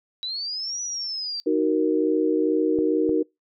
sine linear two-way sweep, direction up then down, 3882 to 5920 to 4639 Hz, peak -27 dBFS, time 0.23-1.4 s, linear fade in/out 0 ms, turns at 0.82 s
sine chord, D# minor, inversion none, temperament just, 311.1 / 373.4 / 466.7 Hz, D#4 / F#4 / A#4, 0 / +16 / +2 cents, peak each -22 / -24 / -23 dBFS, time 1.46-3.23 s, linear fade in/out 10 ms
clicks, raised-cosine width 2 ms, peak -20 dBFS, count 2, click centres 2.788 / 3.093 s
effects noise-tail reverb RT60 0.2 s tail -26 dB re dry

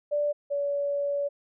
sine tone pair in turn, 586 / 569.6 Hz, D5 / C#5, -4 / +47 cents, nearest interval unison, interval 49 cents, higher first, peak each -23 / -25 dBFS, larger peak first, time 0.11-0.33 / 0.5-1.29 s, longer second, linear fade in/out 20 ms, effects none

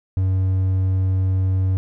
triangle tone, 94.2 Hz, F#2, 32 cents sharp, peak -14 dBFS, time 0.17-1.77 s, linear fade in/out 0 ms, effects none

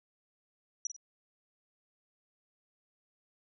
sine tone with echo, 5850 Hz, F#8, 21 cents flat, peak -31 dBFS, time 0.85-0.87 s, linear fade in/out 2 ms, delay 47 ms, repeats 2, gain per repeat -8 dB, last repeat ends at 0.964 s, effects none

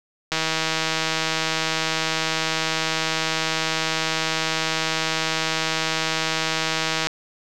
click train, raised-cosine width 0.2 ms, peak -5 dBFS, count 1081, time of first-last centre 0.32-7.07 s, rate 160 Hz, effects none

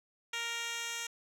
10% pulse tone with band-pass filter sweep, 466.2 Hz, A#4, in tune, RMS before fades -38 dBFS, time 0.33-1.07 s, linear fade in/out 5 ms, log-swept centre 3600 to 5500 Hz, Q 1, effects none

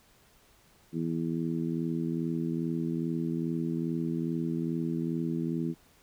harmonic tone, 82.41 Hz, E2, in tune, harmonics 2 / 3 / 4 / 5, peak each -32 / -33 / -34 / -44 dBFS, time 0.92-5.75 s, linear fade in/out 50 ms, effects pink hiss -62 dBFS RMS until 6.02 s

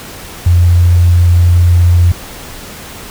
sine tone, 87.31 Hz, F2, in tune, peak -4 dBFS, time 0.46-2.12 s, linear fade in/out 5 ms, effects pink hiss -29 dBFS RMS until 3.1 s

